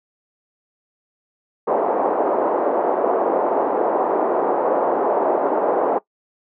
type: band-pass noise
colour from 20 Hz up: pink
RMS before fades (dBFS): -19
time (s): 1.67-5.99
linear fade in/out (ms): 10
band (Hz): 370 to 910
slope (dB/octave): 24
effects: noise-tail reverb RT60 0.1 s tail -20 dB re dry